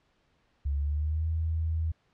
sine tone with pitch glide, 70.6 to 80.63 Hz, C#2 to E2, +32 to -38 cents, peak -26 dBFS, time 0.65-1.92 s, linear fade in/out 10 ms, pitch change +230 cents, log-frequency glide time 0.76-1.27 s, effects pink hiss -70 dBFS RMS until 2.13 s + low-pass 4000 Hz 12 dB/octave

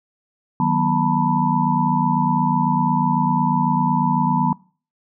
sine tone cluster, 156.1 / 186 / 242.1 / 892 / 980 Hz, D#3 / F#3 / B3 / A5 / B5, +6 / +9 / -34 / +23 / -14 cents, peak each -22 dBFS, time 0.6-4.53 s, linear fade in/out 2 ms, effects noise-tail reverb RT60 0.4 s tail -22 dB re dry

